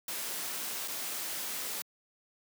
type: noise with dropouts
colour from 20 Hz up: white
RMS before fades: -37 dBFS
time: 0.08-1.82 s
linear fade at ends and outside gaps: 2 ms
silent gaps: 0.877-0.881 s
effects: high-pass 200 Hz 12 dB/octave